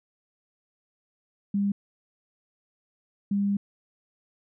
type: tone bursts at uneven times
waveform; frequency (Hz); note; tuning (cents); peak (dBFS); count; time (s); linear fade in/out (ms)
sine; 200.8; G3; +42; -22; 2; 1.54-1.72 / 3.31-3.57; 5
effects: none